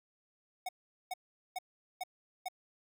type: tone bursts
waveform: square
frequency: 738 Hz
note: F#5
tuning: 5 cents flat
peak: -36 dBFS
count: 5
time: 0.66-2.485 s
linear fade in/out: 5 ms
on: 29 ms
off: 420 ms
effects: none